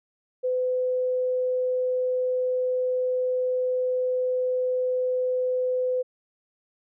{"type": "tone", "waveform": "sine", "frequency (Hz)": 506, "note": "B4", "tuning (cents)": 42, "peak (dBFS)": -22, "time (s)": [0.43, 6.03], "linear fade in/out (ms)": 20, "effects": []}